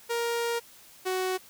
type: tone pair in turn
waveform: sawtooth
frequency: 468.9 / 372.2 Hz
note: A#4 / F#4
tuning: +10 / +10 cents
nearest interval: major third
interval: 400 cents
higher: first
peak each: -23 dBFS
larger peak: neither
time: 0.09-0.6 / 1.05-1.38 s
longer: first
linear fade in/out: 20 ms
effects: white hiss -53 dBFS RMS until 1.49 s